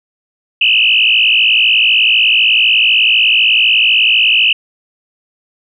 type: tone with frequency modulation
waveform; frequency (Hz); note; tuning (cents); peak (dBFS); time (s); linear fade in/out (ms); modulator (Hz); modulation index
sine; 2773; F7; -13; -7; 0.61-4.53; 5; 56; 4.2
effects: none